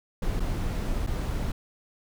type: noise with dropouts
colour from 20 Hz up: brown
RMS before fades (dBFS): -28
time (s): 0.22-1.52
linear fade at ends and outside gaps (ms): 5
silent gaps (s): 0.398-0.402 / 1.066-1.071
effects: none